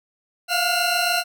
40% pulse tone cluster, 689 / 716 / 1432 / 2709 / 4095 Hz, F5 / F5 / F6 / E7 / C8, -24 / +43 / +43 / +47 / -38 cents, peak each -25 dBFS, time 0.48-1.24 s, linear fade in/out 50 ms, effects none

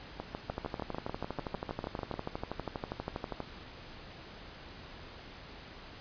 two click trains, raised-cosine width 1 ms, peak -22 / -21 dBFS, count 14 / 37, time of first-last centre 0.2-2.14 / 0.5-3.403 s, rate 6.7 / 12.4 Hz, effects pink hiss -49 dBFS RMS until 6 s + resampled to 11025 Hz

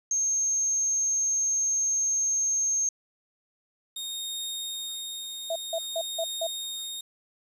sine tone, 6410 Hz, G8, 38 cents sharp, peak -23 dBFS, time 0.11-2.89 s, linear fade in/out 2 ms
sawtooth tone with tremolo, 3702 Hz, A#7, 13 cents flat, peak -28 dBFS, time 3.96-7.01 s, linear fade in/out 5 ms, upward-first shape triangle, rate 0.53 Hz, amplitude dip 40%
sine tone bursts, 659.3 Hz, E5, in tune, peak -26 dBFS, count 5, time 5.5-6.47 s, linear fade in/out 5 ms, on 58 ms, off 170 ms
effects resampled to 32000 Hz + 9-bit

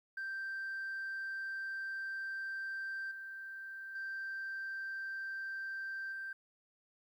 sine tone with level steps, 1568 Hz, G6, in tune, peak -36 / -43 / -37 / -39 dBFS, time 0.17-6.33 s, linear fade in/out 5 ms, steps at 3.11 / 3.95 / 6.12 s, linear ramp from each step 5 ms, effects tanh soft clip ceiling -36 dBFS + 12-bit

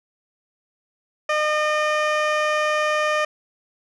15% pulse tone with low-pass filter, 608 Hz, D#5, 40 cents flat, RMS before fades -21 dBFS, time 1.29-3.25 s, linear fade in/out 5 ms, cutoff 4900 Hz, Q 0.5, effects none

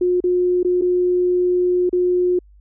sine tone with dropouts, 359.1 Hz, F4, 48 cents sharp, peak -14 dBFS, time 0.01-2.39 s, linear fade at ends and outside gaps 5 ms, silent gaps 0.204-0.239 / 0.631-0.647 / 0.813-0.819 / 1.894-1.928 s, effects added 50 Hz sine -45 dBFS peak until 2.6 s

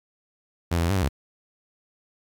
sawtooth tone with pitch steps, 85.7 / 83.9 / 84.8 / 98.8 / 92.8 / 68.8 Hz, F2 / E2 / E2 / G2 / F#2 / C#2, -32 / +31 / +50 / +14 / +6 / -12 cents, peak -17 dBFS, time 0.71-1.088 s, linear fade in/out 10 ms, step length 63 ms, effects 9-bit

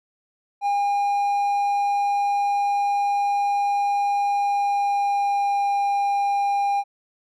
triangle tone with pitch glide, 809 to 803.9 Hz, G#5 to G5, -46 to +43 cents, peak -17 dBFS, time 0.61-6.84 s, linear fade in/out 50 ms, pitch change -11 cents, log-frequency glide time 4.29-5.72 s, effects none

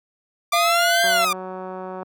sawtooth linear two-way sweep, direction up then down, 1174.7 to 1599 to 1174.7 Hz, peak -15 dBFS, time 0.52-1.33 s, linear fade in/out 5 ms, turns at 1.05 s
harmonic tone, 686 Hz, F5, 31 cents flat, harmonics 1 / 3 / 5 / 6, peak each -19 / -28 / -30 / -31 dBFS, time 0.53-1.25 s, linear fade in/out 5 ms
click train, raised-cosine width 1 ms, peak -19 dBFS, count 185, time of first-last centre 1.04-2.029 s, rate 186 Hz
effects high-pass 200 Hz 12 dB/octave

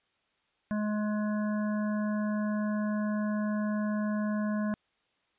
harmonic tone, 210.9 Hz, G#3, 27 cents sharp, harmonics 1 / 3 / 5 / 7 / 8, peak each -28 / -38 / -42 / -45 / -46 dBFS, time 0.71-4.74 s, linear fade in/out 0 ms, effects white hiss -73 dBFS RMS until 5.38 s + resampled to 8000 Hz

